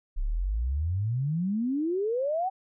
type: exponential sweep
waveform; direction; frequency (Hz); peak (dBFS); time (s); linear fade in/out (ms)
sine; up; 31.57 to 781; -25; 0.16-2.5; 20
effects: none